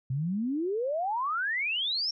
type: exponential sweep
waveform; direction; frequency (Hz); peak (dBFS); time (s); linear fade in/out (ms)
sine; up; 124.7 to 5588; -27; 0.1-2.11; 5
effects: none